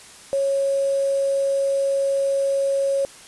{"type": "tone with quantisation", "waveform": "sine", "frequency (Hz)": 550, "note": "C#5", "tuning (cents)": -14, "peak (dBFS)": -18, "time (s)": [0.33, 3.05], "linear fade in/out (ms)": 0, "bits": 6, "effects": ["white hiss -44 dBFS RMS until 3.27 s", "resampled to 24000 Hz"]}